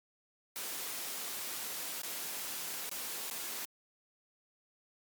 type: noise with dropouts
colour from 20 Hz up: white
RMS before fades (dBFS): -40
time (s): 0.56-3.65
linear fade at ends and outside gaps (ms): 0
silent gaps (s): 2.018-2.033 / 2.894-2.914 / 3.3-3.311
effects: high-pass 200 Hz 12 dB/octave + Opus 48 kbps